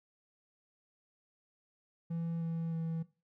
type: tone with pitch steps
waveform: triangle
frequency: 166.8 / 165.17 / 163.56 Hz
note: E3 / E3 / E3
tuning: +21 / +4 / -13 cents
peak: -32 dBFS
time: 2.1-3.03 s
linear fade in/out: 10 ms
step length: 310 ms
effects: noise-tail reverb RT60 0.3 s tail -17 dB re dry